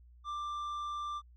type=tone with tanh clipping; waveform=sine; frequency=1182 Hz; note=D6; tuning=11 cents sharp; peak=-37 dBFS; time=0.24-1.22 s; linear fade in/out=50 ms; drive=7 dB; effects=added 60 Hz sine -55 dBFS peak until 1.36 s